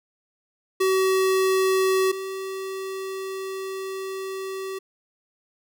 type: tone pair in turn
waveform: square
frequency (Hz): 379.3 / 383.5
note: F#4 / G4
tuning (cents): +43 / -38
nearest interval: unison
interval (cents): 19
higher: second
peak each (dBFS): -19 / -30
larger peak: first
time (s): 0.8-2.12 / 2.12-4.79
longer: second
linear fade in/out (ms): 10
effects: none